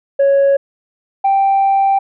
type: tone pair in turn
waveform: sine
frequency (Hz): 554.4 / 784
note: C#5 / G5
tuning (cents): 0 / 0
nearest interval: tritone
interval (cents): 600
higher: second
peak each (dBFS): -6 / -8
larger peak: first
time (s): 0.19-0.57 / 1.24-1.99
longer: second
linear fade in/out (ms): 10
effects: tanh soft clip ceiling -7 dBFS